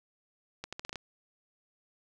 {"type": "accelerating click train", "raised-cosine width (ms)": 0.2, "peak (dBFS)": -21, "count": 7, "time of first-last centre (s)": [0.64, 0.957], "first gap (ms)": 86, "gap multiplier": 0.8, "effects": []}